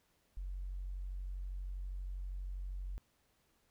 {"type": "tone", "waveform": "sine", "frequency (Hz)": 46.25, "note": "F#1", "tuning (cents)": 0, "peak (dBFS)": -38, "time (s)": [0.37, 2.98], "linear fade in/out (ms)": 0, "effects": ["tanh soft clip ceiling -34 dBFS", "pink hiss -75 dBFS RMS until 3.7 s"]}